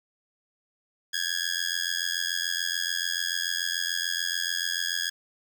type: tone with amplitude modulation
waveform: 15% pulse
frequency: 1661.2 Hz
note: G#6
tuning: in tune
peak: -16 dBFS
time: 1.13-5.1 s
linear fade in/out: 10 ms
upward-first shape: sine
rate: 86.9 Hz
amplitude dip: 100%
effects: none

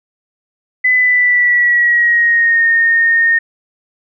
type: tone with pitch glide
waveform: sine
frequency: 2007 to 1840.4 Hz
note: B6 to A#6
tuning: +27 to -23 cents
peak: -8 dBFS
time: 0.84-3.39 s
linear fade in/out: 10 ms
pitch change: -150 cents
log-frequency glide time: 0.95-2.65 s
effects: none

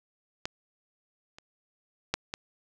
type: clicks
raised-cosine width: 0.2 ms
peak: -14 / -29 / -9 / -16 dBFS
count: 4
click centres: 0.455 / 1.385 / 2.14 / 2.339 s
effects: none

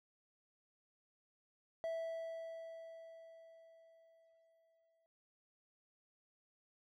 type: tone with exponential decay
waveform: triangle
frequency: 657 Hz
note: E5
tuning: 6 cents flat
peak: -35 dBFS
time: 1.84-5.06 s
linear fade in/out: 0 ms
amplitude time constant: 700 ms
effects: none

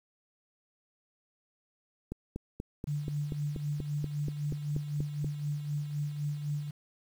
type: click train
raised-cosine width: 3 ms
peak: -23 dBFS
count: 14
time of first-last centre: 2.12-5.245 s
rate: 4.16 Hz
type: tone with tremolo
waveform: sine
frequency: 146.83 Hz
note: D3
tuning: in tune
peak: -29 dBFS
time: 2.87-6.71 s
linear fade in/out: 10 ms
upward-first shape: sine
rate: 3.9 Hz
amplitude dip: 55%
effects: 9-bit

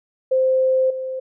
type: tone with level steps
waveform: sine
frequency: 521 Hz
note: C5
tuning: 7 cents flat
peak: -14 / -24 dBFS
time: 0.31-1.2 s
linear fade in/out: 10 ms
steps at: 0.9 s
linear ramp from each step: 5 ms
effects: none

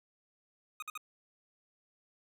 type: tone bursts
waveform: 25% pulse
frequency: 1244.5 Hz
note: D#6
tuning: in tune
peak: -35 dBFS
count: 3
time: 0.8-0.976 s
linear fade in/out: 2 ms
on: 24 ms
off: 52 ms
effects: none

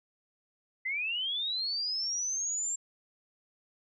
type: linear sweep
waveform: sine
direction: up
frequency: 2000 to 7459 Hz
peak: -30 dBFS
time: 0.85-2.76 s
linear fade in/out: 10 ms
effects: none

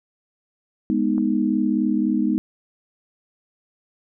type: chord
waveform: sine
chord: G# minor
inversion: none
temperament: equal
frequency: 207.7 / 246.9 / 311.1 Hz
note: G#3 / B3 / D#4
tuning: 0 / 0 / 0 cents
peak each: -22 / -22 / -22 dBFS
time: 0.9-2.38 s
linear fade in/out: 0 ms
type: click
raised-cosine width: 1 ms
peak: -24 dBFS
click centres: 1.181 s
effects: none

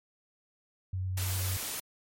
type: tone with vibrato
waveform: sine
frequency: 93.2 Hz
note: F#2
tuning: 13 cents sharp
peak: -30 dBFS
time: 0.93-1.57 s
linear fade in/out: 5 ms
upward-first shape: sine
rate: 9.9 Hz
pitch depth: 12 cents each way
type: noise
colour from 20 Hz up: white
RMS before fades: -36 dBFS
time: 1.17-1.8 s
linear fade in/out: 5 ms
effects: MP3 64 kbps

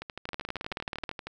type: two click trains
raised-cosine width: 0.3 ms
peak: -17 / -21 dBFS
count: 16 / 17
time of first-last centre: 0.29-1.092 / 0.02-1.27 s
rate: 18.7 / 12.8 Hz
effects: none

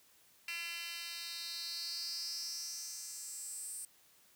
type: tone with high-pass filter sweep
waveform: 10% pulse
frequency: 339.6 Hz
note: F4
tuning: 48 cents flat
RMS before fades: -43 dBFS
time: 0.48-3.85 s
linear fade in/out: 2 ms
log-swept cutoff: 2700 to 8800 Hz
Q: 5.2
effects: white hiss -66 dBFS RMS until 4.35 s + high-pass 60 Hz 12 dB/octave

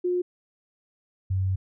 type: tone pair in turn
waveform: sine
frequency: 358.1 / 94.66 Hz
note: F4 / F#2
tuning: +43 / +40 cents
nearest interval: octave + major seventh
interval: 2303 cents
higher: first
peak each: -22 dBFS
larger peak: neither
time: 0.04-0.22 / 1.3-1.56 s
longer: second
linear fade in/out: 10 ms
effects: none

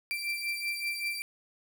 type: beating tone pair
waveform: 35% pulse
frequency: 2349 / 2354.2 Hz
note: D7 / D7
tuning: 0 / +4 cents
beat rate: 5.2 Hz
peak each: -31 / -35 dBFS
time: 0.11-1.22 s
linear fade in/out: 0 ms
effects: none

